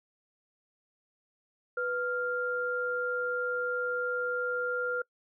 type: tone pair together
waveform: sine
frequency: 493.9 / 1396.9 Hz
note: B4 / F6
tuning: 0 / 0 cents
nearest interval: octave + tritone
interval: 1800 cents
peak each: -32 / -31 dBFS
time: 1.77-5.02 s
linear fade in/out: 5 ms
effects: noise-tail reverb RT60 0.1 s tail -25 dB re dry